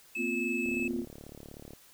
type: tone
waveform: triangle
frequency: 2600 Hz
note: E7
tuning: 24 cents flat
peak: -31 dBFS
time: 0.15-0.88 s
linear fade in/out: 5 ms
type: chord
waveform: sine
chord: Bb suspended second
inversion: none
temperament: equal with one note detuned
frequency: 233.1 / 255.9 / 349.2 Hz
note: Bb3 / C4 / F4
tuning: 0 / -38 / 0 cents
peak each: -35 dBFS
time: 0.16-1.06 s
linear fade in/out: 50 ms
type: click train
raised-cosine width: 2 ms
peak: -33 dBFS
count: 40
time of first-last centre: 0.66-1.734 s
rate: 36.3 Hz
effects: white hiss -58 dBFS RMS until 1.93 s